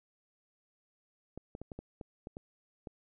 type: clicks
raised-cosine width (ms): 2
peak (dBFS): -29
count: 9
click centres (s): 1.376 / 1.551 / 1.616 / 1.718 / 1.79 / 2.012 / 2.271 / 2.369 / 2.872
effects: none